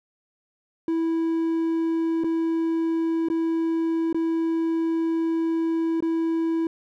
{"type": "tone with dropouts", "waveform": "triangle", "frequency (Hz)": 328.1, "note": "E4", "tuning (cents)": -8, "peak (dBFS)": -19, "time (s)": [0.88, 6.67], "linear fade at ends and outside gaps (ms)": 2, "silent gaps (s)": [[2.237, 2.243], [3.286, 3.3], [4.128, 4.145], [6.005, 6.024]], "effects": []}